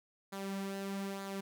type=tone with flanger; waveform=sawtooth; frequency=196 Hz; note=G3; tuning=in tune; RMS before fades=-40 dBFS; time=0.32-1.41 s; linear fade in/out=10 ms; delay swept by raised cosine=0.35 to 4.25 ms; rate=1.1 Hz; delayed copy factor=-0.5; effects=none